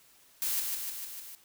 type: noise with echo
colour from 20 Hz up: blue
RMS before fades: -31 dBFS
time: 0.42-0.6 s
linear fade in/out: 0 ms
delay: 150 ms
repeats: 5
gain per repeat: -3 dB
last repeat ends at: 1.35 s
effects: white hiss -61 dBFS RMS until 1.44 s